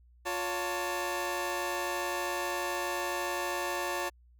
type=tone cluster; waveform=20% pulse; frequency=353.6 / 564 / 892 Hz; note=F4 / C#5 / A5; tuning=+22 / +30 / +23 cents; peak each=-31 dBFS; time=0.25-4.1 s; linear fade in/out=20 ms; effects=added 60 Hz sine -57 dBFS peak until 4.39 s